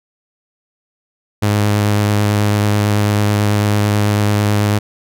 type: tone with vibrato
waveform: sawtooth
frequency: 103.83 Hz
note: G#2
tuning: in tune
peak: -8 dBFS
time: 1.42-4.79 s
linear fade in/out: 10 ms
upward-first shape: triangle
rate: 9.1 Hz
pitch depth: 16 cents each way
effects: none